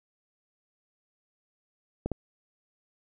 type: clicks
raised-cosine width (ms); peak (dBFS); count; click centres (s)
2; -16; 2; 2.06 / 2.117
effects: none